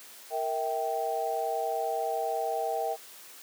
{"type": "tone cluster", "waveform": "sine", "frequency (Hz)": [463.1, 651, 781], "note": ["A#4", "E5", "G5"], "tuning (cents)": [-11, -22, -7], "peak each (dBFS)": [-33, -32, -31], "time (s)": [0.3, 2.97], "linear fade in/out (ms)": 50, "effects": ["white hiss -49 dBFS RMS until 3.42 s", "high-pass 300 Hz 12 dB/octave"]}